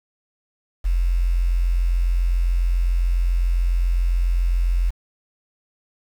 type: tone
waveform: sine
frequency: 43.65 Hz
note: F1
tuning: in tune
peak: -16 dBFS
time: 0.84-4.91 s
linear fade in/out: 20 ms
effects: 7-bit